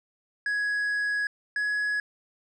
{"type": "tone pair in turn", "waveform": "triangle", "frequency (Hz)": [1670, 1680.6], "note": ["G#6", "G#6"], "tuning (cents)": [9, 20], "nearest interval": "unison", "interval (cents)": 11, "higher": "second", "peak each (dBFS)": -23, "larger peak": "neither", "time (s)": [[0.46, 1.27], [1.56, 2]], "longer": "first", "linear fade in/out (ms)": 2, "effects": ["resampled to 22050 Hz"]}